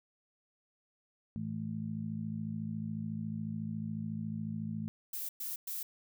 harmonic tone, 54 Hz, A1, 32 cents flat, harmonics 2 / 3 / 4, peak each -42 / -40 / -38 dBFS, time 1.36-4.88 s, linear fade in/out 0 ms
violet noise bursts, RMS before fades -39 dBFS, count 3, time 5.13-5.83 s, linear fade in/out 5 ms, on 160 ms, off 110 ms
effects none

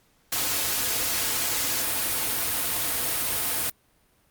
white noise with comb filter, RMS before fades -26 dBFS, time 0.32-3.7 s, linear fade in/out 5 ms, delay 5.1 ms, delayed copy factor -0.55, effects pink hiss -64 dBFS RMS until 4.3 s + Opus 48 kbps

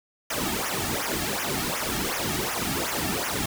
pink noise with flanger, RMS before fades -28 dBFS, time 0.3-3.46 s, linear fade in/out 5 ms, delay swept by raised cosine 0.23 to 2.03 ms, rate 2.7 Hz, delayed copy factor -0.9, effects none

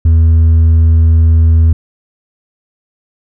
triangle tone with hard clipping, 81.1 Hz, E2, 28 cents flat, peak -3 dBFS, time 0.05-1.73 s, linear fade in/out 5 ms, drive 1 dB, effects none

